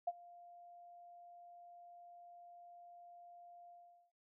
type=tone with ADSR envelope; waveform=sine; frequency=698.5 Hz; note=F5; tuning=in tune; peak=-32 dBFS; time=0.07-4.12 s; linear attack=8 ms; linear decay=38 ms; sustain=-23 dB; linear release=430 ms; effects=none